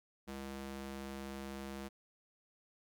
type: tone with high-pass filter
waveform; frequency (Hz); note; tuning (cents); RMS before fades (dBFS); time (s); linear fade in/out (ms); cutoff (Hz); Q
square; 68; C#2; -33; -45; 0.27-1.89; 20; 170; 0.9
effects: none